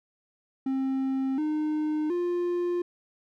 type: tone with pitch steps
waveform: triangle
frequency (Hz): 266.2 / 305.8 / 351.3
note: C4 / D#4 / F4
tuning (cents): +30 / -30 / +10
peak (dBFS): -23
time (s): 0.66-2.82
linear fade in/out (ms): 5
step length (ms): 720
effects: none